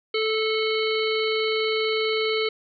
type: harmonic tone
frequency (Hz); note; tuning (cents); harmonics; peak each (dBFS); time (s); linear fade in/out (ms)
437.7; A4; -9; 1 / 3 / 5 / 7 / 9 / 10; -23 / -33 / -29 / -31 / -34 / -34; 0.14-2.49; 5
effects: none